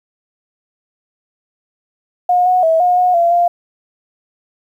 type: tone with pitch steps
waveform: sine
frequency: 718 / 732 / 649 / 718 / 725 / 684 / 697 Hz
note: F5 / F#5 / E5 / F5 / F#5 / F5 / F5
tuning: +48 / -19 / -27 / +48 / -35 / -36 / -4 cents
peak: -9 dBFS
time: 2.29-3.48 s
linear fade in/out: 5 ms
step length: 170 ms
effects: 8-bit